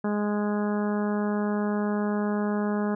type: harmonic tone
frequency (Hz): 207.7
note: G#3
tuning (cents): 0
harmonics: 1 / 2 / 3 / 4 / 5 / 6 / 7 / 8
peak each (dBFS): -25 / -31 / -35 / -37 / -39 / -41 / -42 / -43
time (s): 0.04-2.95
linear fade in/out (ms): 5
effects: none